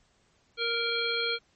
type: harmonic tone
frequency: 466.2 Hz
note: A#4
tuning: in tune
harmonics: 1 / 3 / 5 / 7 / 9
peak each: -33 / -33 / -33 / -33 / -33 dBFS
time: 0.57-1.39 s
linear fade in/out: 50 ms
effects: pink hiss -67 dBFS RMS until 1.55 s + MP3 32 kbps